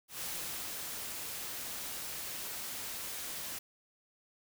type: noise with ADSR envelope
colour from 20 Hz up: white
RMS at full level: -39 dBFS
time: 0.08-3.59 s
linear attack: 140 ms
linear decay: 590 ms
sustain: -2 dB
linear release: 8 ms
effects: none